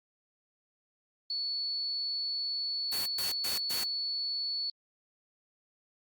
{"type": "tone", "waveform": "sine", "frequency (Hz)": 4429, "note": "C#8", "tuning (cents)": -2, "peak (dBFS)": -31, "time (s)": [1.3, 4.7], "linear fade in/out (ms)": 2}
{"type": "noise bursts", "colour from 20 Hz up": "white", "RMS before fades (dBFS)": -36, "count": 4, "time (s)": [2.92, 3.84], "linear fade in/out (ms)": 5, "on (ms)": 140, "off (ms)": 120}
{"effects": ["Opus 32 kbps"]}